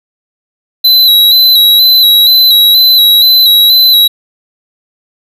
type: tone with vibrato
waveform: square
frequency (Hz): 3951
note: B7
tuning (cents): 0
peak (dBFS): -3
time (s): 0.84-4.08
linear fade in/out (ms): 10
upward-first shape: square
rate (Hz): 2.1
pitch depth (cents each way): 36
effects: none